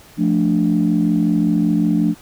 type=chord; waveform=sine; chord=D minor; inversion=first; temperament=equal; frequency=174.61 / 220 / 293.7 Hz; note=F3 / A3 / D4; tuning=0 / 0 / 0 cents; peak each=-17 dBFS; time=0.17-2.15 s; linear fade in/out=50 ms; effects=tanh soft clip ceiling -6 dBFS + pink hiss -45 dBFS RMS until 2.21 s